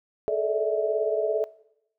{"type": "tone cluster", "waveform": "sine", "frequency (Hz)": [428.8, 446.4, 586, 650], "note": ["A4", "A4", "D5", "E5"], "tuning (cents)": [-45, 25, -4, -24], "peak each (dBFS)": [-27, -30, -29, -28], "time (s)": [0.28, 1.44], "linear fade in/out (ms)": 0, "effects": ["noise-tail reverb RT60 0.8 s tail -20 dB re dry"]}